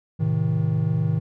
triangle chord, A diminished, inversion none, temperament just, 110 / 132 / 158.4 Hz, A2 / C3 / Eb3, 0 / +16 / +31 cents, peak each -22 / -25 / -20 dBFS, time 0.19-1.2 s, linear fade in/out 20 ms, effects none

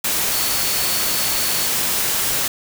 sine tone in noise, 4435 Hz, C#8, in tune, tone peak -28 dBFS, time 0.32-1.67 s, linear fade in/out 5 ms, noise white, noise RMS -20 dBFS, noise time 0.04-2.48 s, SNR -11 dB, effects none

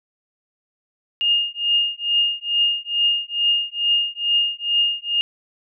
sine tone with tremolo, 2835 Hz, F7, 25 cents sharp, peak -13 dBFS, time 1.21-5.21 s, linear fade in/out 0 ms, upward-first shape triangle, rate 2.3 Hz, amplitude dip 100%, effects none

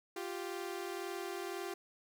sawtooth tone pair together, 349.2 / 391.1 Hz, F4 / G4, 0 / -4 cents, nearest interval major second, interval 196 cents, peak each -38 / -38 dBFS, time 0.16-1.74 s, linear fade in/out 5 ms, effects none

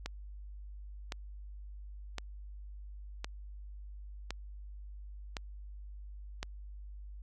click train, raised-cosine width 0.2 ms, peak -20 dBFS, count 7, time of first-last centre 0.06-6.429 s, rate 0.942 Hz, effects added 50 Hz sine -44 dBFS peak until 7.22 s

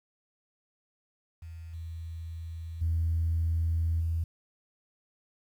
sine tone with level steps, 82.41 Hz, E2, in tune, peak -40 / -36 / -24 / -26 dBFS, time 1.42-4.24 s, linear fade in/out 5 ms, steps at 1.73 / 2.81 / 4 s, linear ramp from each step 10 ms, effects tanh soft clip ceiling -20 dBFS + 10-bit

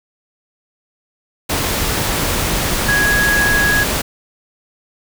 sine tone in noise, 1661.2 Hz, G#6, in tune, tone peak -13 dBFS, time 2.88-3.84 s, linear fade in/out 10 ms, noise pink, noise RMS -18 dBFS, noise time 1.49-4.02 s, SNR +2 dB, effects none

